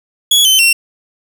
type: tone with pitch steps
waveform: sawtooth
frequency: 3366 / 3072 / 2725 Hz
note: G#7 / G7 / F7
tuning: +23 / -36 / -43 cents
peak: -4 dBFS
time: 0.31-0.73 s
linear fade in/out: 5 ms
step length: 140 ms
effects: 7-bit